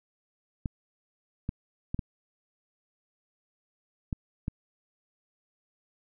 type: clicks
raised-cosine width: 5 ms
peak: -18 dBFS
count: 6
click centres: 0.658 / 1.491 / 1.945 / 1.992 / 4.128 / 4.481 s
effects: none